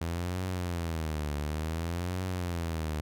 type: tone with vibrato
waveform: sawtooth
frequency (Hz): 82.41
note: E2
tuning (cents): 0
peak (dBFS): -27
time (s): 0.01-3.01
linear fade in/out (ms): 5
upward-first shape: triangle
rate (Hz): 0.56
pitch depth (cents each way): 220
effects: none